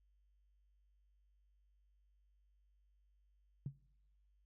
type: tone with exponential decay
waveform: sine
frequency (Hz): 138.59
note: C#3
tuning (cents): 0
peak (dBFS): -35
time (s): 3.66-3.78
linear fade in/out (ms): 2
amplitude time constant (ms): 24
effects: noise-tail reverb RT60 0.9 s tail -24 dB re dry + added 50 Hz sine -70 dBFS peak until 4.45 s